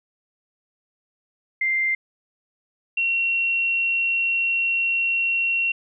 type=tone pair in turn; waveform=sine; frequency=2093 / 2733 Hz; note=C7 / F7; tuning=0 / -38 cents; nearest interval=perfect fourth; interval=462 cents; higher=second; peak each=-19 / -19 dBFS; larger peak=neither; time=1.61-1.95 / 2.97-5.72 s; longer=second; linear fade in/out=5 ms; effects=none